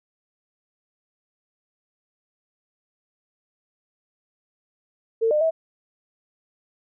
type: tone with pitch steps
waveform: sine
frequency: 451.7 / 604 / 647 Hz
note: A4 / D5 / E5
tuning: +45 / +48 / -32 cents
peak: -17 dBFS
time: 5.21-5.51 s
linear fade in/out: 20 ms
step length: 100 ms
effects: none